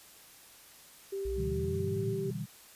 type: tone with pitch glide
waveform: sine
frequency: 392 to 389.3 Hz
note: G4 to G4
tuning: 0 to -12 cents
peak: -33 dBFS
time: 1.12-2.31 s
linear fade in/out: 10 ms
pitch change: -12 cents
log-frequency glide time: 1.3-1.39 s
type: linear sweep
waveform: sine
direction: up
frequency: 55 to 129.3 Hz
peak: -35 dBFS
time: 1.25-2.31 s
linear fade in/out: 5 ms
type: chord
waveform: sine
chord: E minor seventh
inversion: second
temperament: equal with one note detuned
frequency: 121.91 / 146.83 / 164.81 / 196 Hz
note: B2 / D3 / E3 / G3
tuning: -22 / 0 / 0 / 0 cents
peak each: -40 dBFS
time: 1.36-2.46 s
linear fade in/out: 20 ms
effects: white hiss -55 dBFS RMS until 2.75 s + resampled to 32000 Hz